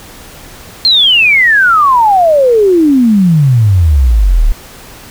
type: exponential sweep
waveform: sine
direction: down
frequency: 4258 to 34.19 Hz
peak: -4 dBFS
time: 0.85-4.52 s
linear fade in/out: 0 ms
effects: pink hiss -33 dBFS RMS until 5.1 s